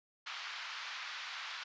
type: band-pass noise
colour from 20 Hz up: pink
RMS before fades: -44 dBFS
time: 0.26-1.64 s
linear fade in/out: 10 ms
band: 1100 to 4700 Hz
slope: 24 dB/octave
effects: resampled to 16000 Hz